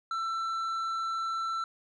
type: tone with tanh clipping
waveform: sine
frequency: 1337 Hz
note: E6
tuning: 24 cents sharp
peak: -31 dBFS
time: 0.11-1.64 s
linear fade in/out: 2 ms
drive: 7 dB
effects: none